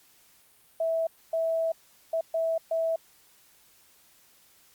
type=tone bursts at uneven times; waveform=sine; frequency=654 Hz; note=E5; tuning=14 cents flat; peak=-24 dBFS; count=5; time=0.8-1.07 / 1.33-1.72 / 2.13-2.21 / 2.34-2.58 / 2.71-2.96 s; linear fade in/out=5 ms; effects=white hiss -60 dBFS RMS until 4.74 s + Opus 48 kbps